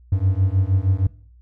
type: beating tone pair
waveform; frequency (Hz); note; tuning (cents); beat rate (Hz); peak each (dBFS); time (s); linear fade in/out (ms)
triangle; 92.2 / 98.6; F#2 / G2; -6 / +11; 6.4; -17; 0.12-1.07; 5
effects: noise-tail reverb RT60 0.5 s tail -19 dB re dry + added 60 Hz sine -46 dBFS peak until 1.41 s